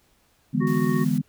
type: chord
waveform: sine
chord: E dominant seventh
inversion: third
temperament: just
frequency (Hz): 148.33 / 164.81 / 206 / 247.2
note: D3 / E3 / G#3 / B3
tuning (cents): +18 / 0 / -14 / +2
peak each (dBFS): -26 / -26 / -25 / -24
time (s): 0.53-1.22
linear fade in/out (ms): 20
type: harmonic tone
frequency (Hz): 370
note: F#4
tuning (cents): 0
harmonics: 1 / 3 / 5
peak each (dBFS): -28 / -33 / -35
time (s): 0.6-1.05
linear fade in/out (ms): 20
type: band-stop noise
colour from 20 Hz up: white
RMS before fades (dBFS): -43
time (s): 0.67-1.18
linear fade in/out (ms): 0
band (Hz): 100 to 190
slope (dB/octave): 96
effects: pink hiss -63 dBFS RMS until 1.28 s